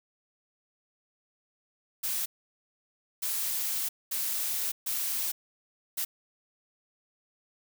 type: noise bursts at uneven times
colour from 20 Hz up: blue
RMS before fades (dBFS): -31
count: 5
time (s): 2.03-2.26 / 3.22-3.89 / 4.11-4.72 / 4.86-5.32 / 5.97-6.05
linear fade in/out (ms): 10
effects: none